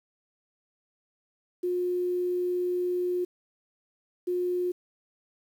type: tone bursts at uneven times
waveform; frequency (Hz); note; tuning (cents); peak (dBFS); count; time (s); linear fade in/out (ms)
sine; 358.3; F4; +44; -25; 2; 1.63-3.25 / 4.27-4.72; 10
effects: 9-bit